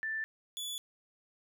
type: tone pair in turn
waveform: sine / sawtooth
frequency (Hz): 1768 / 3439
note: A6 / A7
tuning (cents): +8 / -40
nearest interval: octave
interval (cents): 1152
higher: second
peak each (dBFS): -33 / -34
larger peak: first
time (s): 0.03-0.24 / 0.57-0.78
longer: neither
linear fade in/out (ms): 0
effects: none